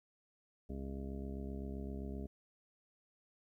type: harmonic tone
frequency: 67.7 Hz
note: C#2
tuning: 40 cents flat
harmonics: 1 / 2 / 3 / 4 / 5 / 6 / 7 / 9 / 10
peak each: -43 / -52 / -46 / -49 / -58 / -50 / -61 / -57 / -61 dBFS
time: 0.69-2.27 s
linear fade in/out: 10 ms
effects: 13-bit